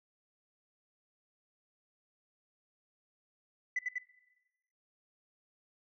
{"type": "tone with echo", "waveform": "sine", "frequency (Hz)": 1997, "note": "B6", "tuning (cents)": 19, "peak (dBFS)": -28, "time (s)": [3.76, 3.79], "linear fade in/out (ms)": 5, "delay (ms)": 97, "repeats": 2, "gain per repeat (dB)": -2, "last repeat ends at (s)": 3.984, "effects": ["noise-tail reverb RT60 1.0 s tail -17 dB re dry", "tanh soft clip ceiling -27 dBFS"]}